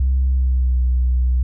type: tone with pitch glide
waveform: sine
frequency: 65.5 to 62.47 Hz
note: C2 to B1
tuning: +2 to +20 cents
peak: -12 dBFS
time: 0-1.43 s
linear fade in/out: 5 ms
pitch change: -82 cents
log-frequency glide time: 0.27-0.79 s
effects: tanh soft clip ceiling -11 dBFS